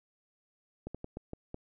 slowing click train, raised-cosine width 2 ms, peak -26 dBFS, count 6, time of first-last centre 0.87-1.544 s, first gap 76 ms, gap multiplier 1.29, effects none

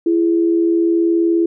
sine tone pair together, 335.7 / 415.3 Hz, E4 / G#4, +32 / 0 cents, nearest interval major third, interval 368 cents, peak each -12 / -22 dBFS, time 0.06-1.46 s, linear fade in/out 5 ms, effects none

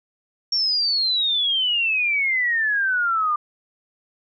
sine exponential sweep, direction down, 5550 to 1190 Hz, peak -18 dBFS, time 0.52-3.36 s, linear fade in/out 5 ms, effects none

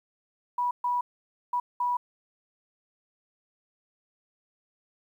sine tone bursts at uneven times, 977 Hz, B5, 19 cents flat, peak -24 dBFS, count 4, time 0.58-0.71 / 0.84-1.01 / 1.53-1.6 / 1.8-1.97 s, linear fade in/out 5 ms, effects 10-bit

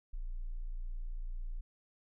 sine tone, 29 Hz, A#0, 8 cents flat, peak -36 dBFS, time 0.13-1.61 s, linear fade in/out 10 ms, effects none

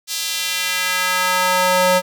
square tone with high-pass filter sweep, 182.9 Hz, F#3, 20 cents flat, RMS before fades -18 dBFS, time 0.07-2.02 s, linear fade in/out 50 ms, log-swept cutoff 4500 to 490 Hz, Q 1.2, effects none

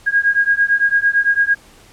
sine beating tone pair, 1629 / 1637.9 Hz, G#6 / G#6, -34 / -24 cents, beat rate 8.9 Hz, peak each -15 dBFS, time 0.06-1.55 s, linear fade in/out 20 ms, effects pink hiss -46 dBFS RMS until 1.92 s + low-pass 11000 Hz 12 dB/octave

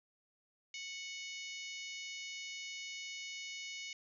harmonic tone, 737 Hz, F#5, 7 cents flat, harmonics 3 / 4 / 5 / 6 / 7 / 8 / 9, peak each -46 / -49 / -53 / -55 / -53 / -55 / -53 dBFS, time 0.74-3.93 s, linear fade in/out 2 ms, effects none

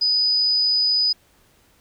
sine tone, 4978 Hz, D#8, in tune, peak -16 dBFS, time 0.01-1.13 s, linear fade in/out 10 ms, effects pink hiss -58 dBFS RMS until 1.8 s

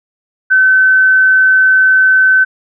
sine tone, 1526 Hz, G6, 47 cents flat, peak -5 dBFS, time 0.5-2.45 s, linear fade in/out 20 ms, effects none

